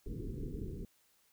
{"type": "low-pass noise", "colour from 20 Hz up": "pink", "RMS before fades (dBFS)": -41, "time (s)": [0.06, 0.85], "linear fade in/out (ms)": 2, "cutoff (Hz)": 460, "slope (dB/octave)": 96, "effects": ["white hiss -71 dBFS RMS until 1.32 s"]}